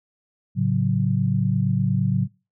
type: chord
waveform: sine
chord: F# minor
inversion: first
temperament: equal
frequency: 110 / 138.59 / 185 Hz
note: A2 / C#3 / F#3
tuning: 0 / 0 / 0 cents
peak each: -23 / -22 / -22 dBFS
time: 0.55-2.28 s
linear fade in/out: 50 ms
effects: noise-tail reverb RT60 0.3 s tail -25 dB re dry